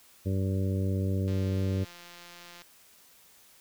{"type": "harmonic tone", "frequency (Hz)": 96, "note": "G2", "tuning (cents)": -36, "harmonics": [1, 2, 3, 4, 5, 6], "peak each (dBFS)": [-27, -33, -37, -39, -41, -43], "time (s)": [0.25, 1.85], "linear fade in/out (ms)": 20}
{"type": "click train", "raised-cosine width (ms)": 0.2, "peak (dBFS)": -31, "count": 234, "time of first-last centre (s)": [1.28, 2.619], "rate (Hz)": 174}
{"effects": ["white hiss -58 dBFS RMS until 3.6 s"]}